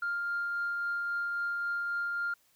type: tone with tremolo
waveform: sine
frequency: 1400 Hz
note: F6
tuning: 4 cents sharp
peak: -28 dBFS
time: 0.02-2.34 s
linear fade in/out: 5 ms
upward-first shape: triangle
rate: 3.7 Hz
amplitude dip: 25%
effects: tanh soft clip ceiling -26 dBFS + white hiss -68 dBFS RMS until 2.55 s